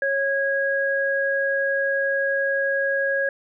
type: tone pair together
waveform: sine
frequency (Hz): 550 / 1648.1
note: C#5 / G#6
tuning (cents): -14 / -14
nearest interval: octave + perfect fifth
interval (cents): 1900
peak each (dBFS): -23 / -22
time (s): 0.02-3.29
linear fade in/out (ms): 2
effects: none